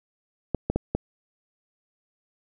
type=clicks; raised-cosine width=2 ms; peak=-10 dBFS; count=4; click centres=0.547 / 0.7 / 0.76 / 0.95 s; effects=none